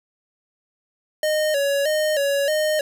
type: tone with vibrato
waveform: square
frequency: 587.3 Hz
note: D5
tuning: in tune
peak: -19 dBFS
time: 1.23-2.81 s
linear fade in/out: 2 ms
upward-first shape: square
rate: 1.6 Hz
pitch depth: 79 cents each way
effects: 8-bit